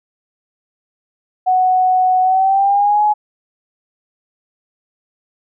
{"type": "tone with pitch glide", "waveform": "sine", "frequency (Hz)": [741, 841.4], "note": ["F#5", "G#5"], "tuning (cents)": [2, 22], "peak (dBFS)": -10, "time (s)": [1.46, 3.14], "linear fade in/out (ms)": 20, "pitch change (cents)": 220, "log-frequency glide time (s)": [2.22, 3.03], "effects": []}